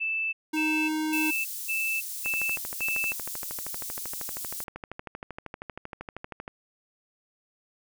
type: tone bursts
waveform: sine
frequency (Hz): 2639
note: E7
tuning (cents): +1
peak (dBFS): -26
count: 6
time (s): 0-3.13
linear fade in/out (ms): 20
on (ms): 330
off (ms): 230
type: tone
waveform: square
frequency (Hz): 311.1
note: D#4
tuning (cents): 0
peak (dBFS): -27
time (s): 0.53-1.31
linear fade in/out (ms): 10
type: high-pass noise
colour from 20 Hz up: white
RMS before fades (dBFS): -36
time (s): 1.13-4.64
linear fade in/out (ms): 0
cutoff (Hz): 6300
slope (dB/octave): 12
type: click train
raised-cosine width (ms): 0.5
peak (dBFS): -22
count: 55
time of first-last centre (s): 2.26-6.479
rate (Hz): 12.8
effects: none

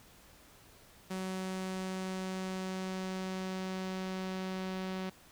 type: tone with low-pass filter sweep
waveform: sawtooth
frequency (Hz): 187.6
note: F#3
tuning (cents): +24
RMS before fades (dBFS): -38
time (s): 1.1-5.1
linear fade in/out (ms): 10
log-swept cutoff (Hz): 10000 to 4400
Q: 1
effects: pink hiss -59 dBFS RMS until 5.31 s

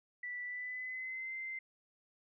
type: tone with pitch glide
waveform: sine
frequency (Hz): 1968 to 2078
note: B6 to C7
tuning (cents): -7 to -12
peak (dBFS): -39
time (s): 0.23-1.59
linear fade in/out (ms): 5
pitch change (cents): +95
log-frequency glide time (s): 0.44-1.34
effects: none

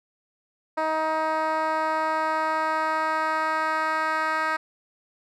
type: tone with band-pass filter sweep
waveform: 10% pulse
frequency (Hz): 315.1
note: D#4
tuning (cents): +22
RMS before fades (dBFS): -25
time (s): 0.77-4.57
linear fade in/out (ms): 10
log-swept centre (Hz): 800 to 1400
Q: 1.4
effects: none

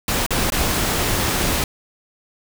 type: noise with dropouts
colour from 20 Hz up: pink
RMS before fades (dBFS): -20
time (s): 0.08-1.64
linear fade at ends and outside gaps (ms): 2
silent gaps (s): 0.264-0.306 / 0.502-0.521
effects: none

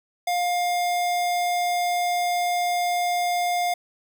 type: tone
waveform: square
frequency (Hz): 707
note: F5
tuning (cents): +21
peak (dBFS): -22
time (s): 0.27-3.74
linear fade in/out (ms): 5
effects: none

